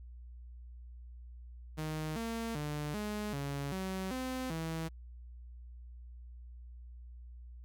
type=tone with pitch steps; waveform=sawtooth; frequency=155.5 / 228.4 / 148.7 / 209.9 / 140.8 / 189.1 / 257.6 / 162.3 Hz; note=D#3 / A#3 / D3 / G#3 / C#3 / F#3 / C4 / E3; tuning=-1 / -35 / +22 / +19 / +27 / +38 / -27 / -27 cents; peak=-32 dBFS; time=1.77-4.89 s; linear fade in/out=20 ms; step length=390 ms; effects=added 60 Hz sine -47 dBFS peak until 7.64 s